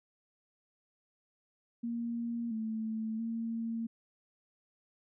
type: tone with pitch steps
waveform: sine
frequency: 234.2 / 220.7 / 228.3 Hz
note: A#3 / A3 / A#3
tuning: +8 / +5 / -36 cents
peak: -33 dBFS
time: 1.83-3.87 s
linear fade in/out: 10 ms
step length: 680 ms
effects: none